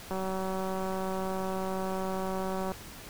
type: click train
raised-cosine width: 1 ms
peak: -21 dBFS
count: 494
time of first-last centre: 0.11-2.718 s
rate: 189 Hz
effects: pink hiss -46 dBFS RMS until 3.09 s